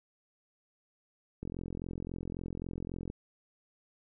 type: click train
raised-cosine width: 3 ms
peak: -26 dBFS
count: 74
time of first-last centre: 1.43-3.1 s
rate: 43.7 Hz
effects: none